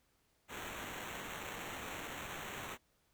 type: noise with sample-and-hold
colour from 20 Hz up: white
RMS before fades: -45 dBFS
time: 0.48-2.78 s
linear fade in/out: 50 ms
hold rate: 4900 Hz
effects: pink hiss -75 dBFS RMS until 3.13 s